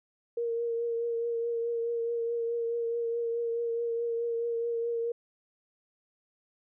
sine tone with vibrato, 466.2 Hz, A#4, in tune, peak -28 dBFS, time 0.37-5.12 s, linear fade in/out 5 ms, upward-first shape triangle, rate 4.7 Hz, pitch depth 25 cents each way, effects none

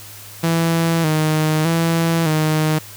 sawtooth tone with vibrato, 160.5 Hz, E3, 46 cents flat, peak -11 dBFS, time 0.43-2.79 s, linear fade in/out 10 ms, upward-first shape square, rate 0.82 Hz, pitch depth 56 cents each way, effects added 103 Hz sine -42 dBFS peak until 2.96 s + white hiss -38 dBFS RMS until 2.96 s

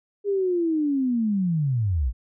sine linear sweep, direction down, 411.3 to 51.91 Hz, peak -20 dBFS, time 0.24-2.13 s, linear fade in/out 50 ms, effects none

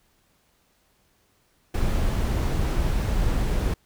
brown noise, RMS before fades -23 dBFS, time 1.74-3.74 s, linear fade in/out 5 ms, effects pink hiss -65 dBFS RMS until 3.85 s

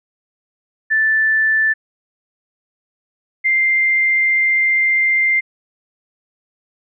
sine tone pair in turn, 1760 / 2095 Hz, A6 / C7, 0 / +2 cents, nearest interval minor third, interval 302 cents, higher second, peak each -12 dBFS, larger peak neither, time 0.9-1.74 / 3.44-5.41 s, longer second, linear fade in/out 20 ms, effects none

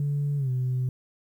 sine tone with pitch glide, 143.9 to 127.46 Hz, D3 to C3, -35 to -45 cents, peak -22 dBFS, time 0-0.89 s, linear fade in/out 2 ms, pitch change -210 cents, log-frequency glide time 0.37-0.5 s, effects tanh soft clip ceiling -21 dBFS + 10-bit

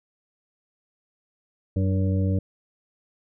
harmonic tone with a mistuned harmonic, 94.4 Hz, F#2, 35 cents sharp, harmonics 1 / 2 / 3 / 5 / 6, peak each -21 / -27 / -31 / -35 / -37 dBFS, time 1.76-2.39 s, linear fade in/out 5 ms, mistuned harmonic 3, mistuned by +48 cents, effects none

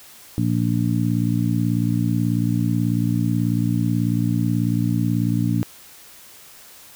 harmonic tone, 58.27 Hz, A#1, in tune, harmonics 2 / 3 / 4 / 5, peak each -21 / -23 / -24 / -25 dBFS, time 0.38-5.63 s, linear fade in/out 0 ms, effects white hiss -45 dBFS RMS until 6.95 s

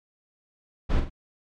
brown noise with echo, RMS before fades -21 dBFS, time 0.89-1.01 s, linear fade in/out 20 ms, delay 44 ms, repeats 2, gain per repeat -7 dB, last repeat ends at 1.098 s, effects low-pass 4000 Hz 12 dB/octave + MP3 96 kbps

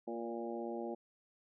harmonic tone with a mistuned harmonic, 116.54 Hz, A#2, in tune, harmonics 2 / 3 / 4 / 5 / 6 / 7, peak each -44 / -42 / -46 / -46 / -50 / -48 dBFS, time 0.07-0.95 s, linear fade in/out 10 ms, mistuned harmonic 4, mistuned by +25 cents, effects none

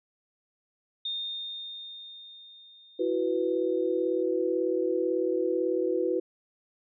sine tone with exponential decay, 3652 Hz, A#7, 36 cents flat, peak -29 dBFS, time 1.05-4.23 s, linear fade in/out 5 ms, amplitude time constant 690 ms
sine chord, E suspended second, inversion none, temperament equal with one note detuned, 331.9 / 370 / 493.9 Hz, E4 / F#4 / B4, +12 / 0 / 0 cents, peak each -30 / -28 / -29 dBFS, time 2.99-6.2 s, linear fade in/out 10 ms
effects none

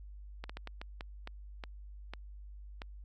slowing click train, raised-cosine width 0.3 ms, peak -26 dBFS, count 10, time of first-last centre 0.44-2.819 s, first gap 55 ms, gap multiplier 1.37, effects added 50 Hz sine -46 dBFS peak until 3.04 s + AAC 64 kbps

